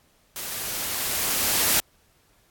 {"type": "noise with level ramp", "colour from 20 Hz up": "white", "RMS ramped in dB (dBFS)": [-33, -20], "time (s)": [0.36, 1.8], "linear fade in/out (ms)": 0, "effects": ["pink hiss -62 dBFS RMS until 2.5 s", "AAC 64 kbps"]}